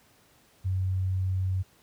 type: tone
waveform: sine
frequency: 93.7 Hz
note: F#2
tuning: 22 cents sharp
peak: -24 dBFS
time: 0.64-1.63 s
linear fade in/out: 20 ms
effects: pink hiss -61 dBFS RMS until 1.82 s + high-pass 60 Hz 12 dB/octave